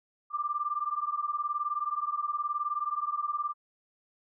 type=beating tone pair; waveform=sine; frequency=1177 / 1196 Hz; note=D6 / D6; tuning=+3 / +31 cents; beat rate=19 Hz; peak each=-32 / -32 dBFS; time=0.3-3.54 s; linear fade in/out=50 ms; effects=none